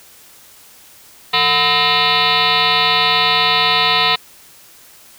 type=tone with frequency modulation; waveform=sine; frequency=2412 Hz; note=D7; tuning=46 cents sharp; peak=-11 dBFS; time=1.33-4.16 s; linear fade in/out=10 ms; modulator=280 Hz; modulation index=6.3; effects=white hiss -44 dBFS RMS until 5.18 s